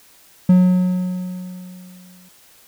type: tone with exponential decay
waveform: triangle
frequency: 182.2 Hz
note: F#3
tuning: 26 cents flat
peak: -5 dBFS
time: 0.49-2.29 s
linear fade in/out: 5 ms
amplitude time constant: 390 ms
effects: white hiss -50 dBFS RMS until 2.67 s